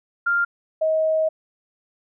sine tone pair in turn, 1396.9 / 632.9 Hz, F6 / D#5, 0 / +29 cents, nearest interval octave + major second, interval 1371 cents, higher first, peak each -17 dBFS, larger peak neither, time 0.26-0.45 / 0.81-1.29 s, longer second, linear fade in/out 10 ms, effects none

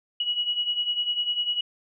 sine beating tone pair, 2909 / 2919 Hz, F#7 / F#7, -30 / -24 cents, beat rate 10 Hz, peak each -30 / -25 dBFS, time 0.2-1.61 s, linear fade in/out 5 ms, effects none

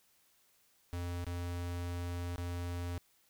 square tone with dropouts, 87.5 Hz, F2, 4 cents sharp, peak -37 dBFS, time 0.93-2.98 s, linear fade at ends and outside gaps 0 ms, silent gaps 1.244-1.267 / 2.359-2.381 s, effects white hiss -70 dBFS RMS until 3.29 s

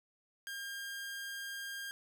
sawtooth tone, 1608 Hz, G6, 44 cents sharp, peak -37 dBFS, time 0.47-1.91 s, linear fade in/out 0 ms, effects none

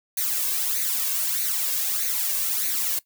blue noise with flanger, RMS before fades -25 dBFS, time 0.17-2.99 s, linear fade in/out 5 ms, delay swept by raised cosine 0.47 to 1.87 ms, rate 1.6 Hz, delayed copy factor +0.7, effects noise-tail reverb RT60 0.1 s tail -18 dB re dry

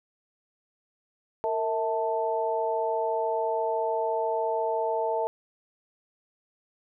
sine tone cluster, 458.1 / 649 / 883 Hz, A#4 / E5 / A5, -30 / -27 / +6 cents, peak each -29 dBFS, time 1.44-5.27 s, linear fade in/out 0 ms, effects none

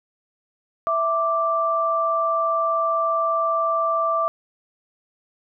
sine tone pair together, 659 / 1174.2 Hz, E5 / D6, -1 / -1 cents, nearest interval minor seventh, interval 1000 cents, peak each -23 / -20 dBFS, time 0.87-4.28 s, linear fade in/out 0 ms, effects none

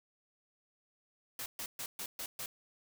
white noise bursts, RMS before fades -41 dBFS, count 6, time 1.39-2.46 s, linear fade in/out 2 ms, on 70 ms, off 130 ms, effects none

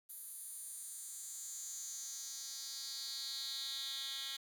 10% pulse tone with high-pass filter sweep, 271.9 Hz, C#4, 33 cents flat, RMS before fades -45 dBFS, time 0.09-4.37 s, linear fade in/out 10 ms, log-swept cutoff 11000 to 3100 Hz, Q 3.7, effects 11-bit

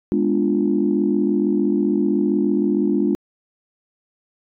sine chord, G# diminished seventh, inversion none, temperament equal, 207.7 / 246.9 / 293.7 / 349.2 Hz, G#3 / B3 / D4 / F4, 0 / 0 / 0 / 0 cents, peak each -20 / -24 / -20 / -21 dBFS, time 0.12-3.15 s, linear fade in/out 0 ms, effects tanh soft clip ceiling -6 dBFS

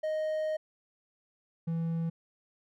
triangle tone pair in turn, 622.3 / 165.35 Hz, D#5 / E3, 0 / +6 cents, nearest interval octave + major seventh, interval 2294 cents, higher first, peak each -27 dBFS, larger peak neither, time 0.03-0.57 / 1.67-2.1 s, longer first, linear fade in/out 10 ms, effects none

